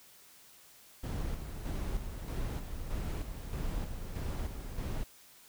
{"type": "noise with tremolo", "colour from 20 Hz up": "brown", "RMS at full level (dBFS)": -35, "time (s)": [1.03, 5.04], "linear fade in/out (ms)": 10, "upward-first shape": "square", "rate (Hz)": 1.6, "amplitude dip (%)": 50, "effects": ["white hiss -58 dBFS RMS until 5.48 s"]}